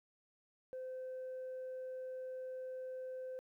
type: tone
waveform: sine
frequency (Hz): 515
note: C5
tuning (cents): -28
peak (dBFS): -40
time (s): 0.73-3.39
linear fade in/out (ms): 0
effects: tanh soft clip ceiling -40 dBFS + 13-bit